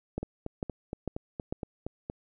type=two click trains; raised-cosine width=2 ms; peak=-18 / -21 dBFS; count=4 / 9; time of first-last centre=0.18-1.525 / 0.23-2.099 s; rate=2.23 / 4.28 Hz; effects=none